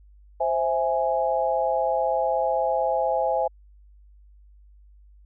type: chord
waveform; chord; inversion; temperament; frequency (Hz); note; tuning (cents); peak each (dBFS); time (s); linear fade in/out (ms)
sine; C augmented; none; equal; 523.3 / 659.3 / 830.6; C5 / E5 / G#5; 0 / 0 / 0; -25; 0.4-3.48; 10
effects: added 50 Hz sine -49 dBFS peak until 5.25 s